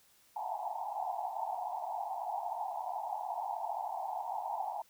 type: band-pass noise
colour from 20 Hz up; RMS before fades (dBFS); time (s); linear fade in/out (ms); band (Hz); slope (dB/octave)
white; -38; 0.36-4.82; 5; 690 to 920; 96
effects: white hiss -66 dBFS RMS until 4.89 s